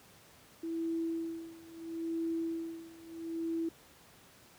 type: tone with tremolo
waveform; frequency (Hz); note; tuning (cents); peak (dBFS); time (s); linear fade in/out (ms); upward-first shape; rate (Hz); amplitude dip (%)
sine; 329.6; E4; 0; -31; 0.63-3.69; 5; sine; 0.75; 90
effects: pink hiss -59 dBFS RMS until 4.58 s + high-pass 80 Hz 12 dB/octave